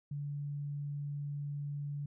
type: tone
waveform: sine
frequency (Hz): 144.2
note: D3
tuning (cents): -31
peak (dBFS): -36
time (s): 0.11-2.06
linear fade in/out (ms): 5
effects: none